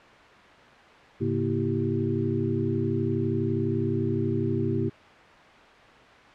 sine tone cluster, 105.3 / 137.3 / 237.2 / 330.1 / 389.6 Hz, G#2 / C#3 / A#3 / E4 / G4, +24 / -16 / +30 / +2 / -11 cents, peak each -30 dBFS, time 1.2-4.9 s, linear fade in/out 20 ms, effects white hiss -49 dBFS RMS until 6.34 s + low-pass 2000 Hz 12 dB/octave

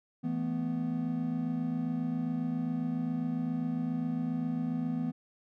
triangle chord, E suspended fourth, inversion none, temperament just, 164.81 / 219.8 / 247.2 Hz, E3 / A3 / B3, 0 / -2 / +2 cents, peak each -33 / -36 / -30 dBFS, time 0.23-5.12 s, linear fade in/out 20 ms, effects none

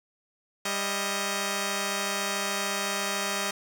5% pulse tone pair together, 199.08 / 631 Hz, G3 / D#5, +27 / +24 cents, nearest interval octave + minor sixth, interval 1997 cents, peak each -19 dBFS, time 0.65-3.51 s, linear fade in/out 5 ms, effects none

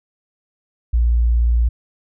sine tone, 58.5 Hz, A#1, 7 cents sharp, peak -12 dBFS, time 0.93-1.69 s, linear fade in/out 10 ms, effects none

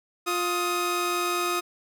sawtooth tone pair together, 352.2 / 1255 Hz, F4 / D#6, +15 / +15 cents, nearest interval octave + minor seventh, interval 2200 cents, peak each -24 / -23 dBFS, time 0.26-1.61 s, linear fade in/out 20 ms, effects none

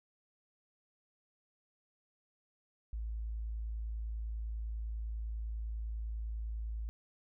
sine tone, 55 Hz, A1, in tune, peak -36 dBFS, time 2.93-6.89 s, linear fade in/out 0 ms, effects none

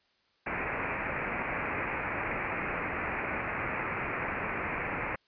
white low-pass noise, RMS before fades -34 dBFS, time 0.46-5.16 s, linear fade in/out 10 ms, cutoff 2500 Hz, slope 96 dB/octave, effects white hiss -70 dBFS RMS until 5.27 s + resampled to 11025 Hz

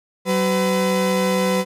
35% pulse tone pair together, 188.8 / 505 Hz, F#3 / B4, +35 / +39 cents, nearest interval octave + perfect fourth, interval 1704 cents, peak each -18 dBFS, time 0.25-1.65 s, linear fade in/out 50 ms, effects resampled to 32000 Hz

